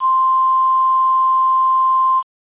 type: tone with quantisation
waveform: sine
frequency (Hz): 1046.5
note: C6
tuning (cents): 0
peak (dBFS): -11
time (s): 0-2.23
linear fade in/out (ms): 50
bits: 6
effects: resampled to 8000 Hz